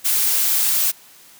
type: noise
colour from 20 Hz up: blue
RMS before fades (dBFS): -18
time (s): 0.04-0.92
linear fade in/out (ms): 20
effects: white hiss -47 dBFS RMS until 1.39 s + high-pass 100 Hz 12 dB/octave